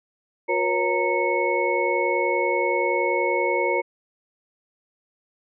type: tone cluster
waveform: sine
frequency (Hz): 359.6 / 478.5 / 549 / 925 / 2200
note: F#4 / A#4 / C#5 / A#5 / C#7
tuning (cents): -49 / +45 / -17 / -14 / -14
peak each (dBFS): -26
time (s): 0.48-3.82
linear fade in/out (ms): 20
effects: none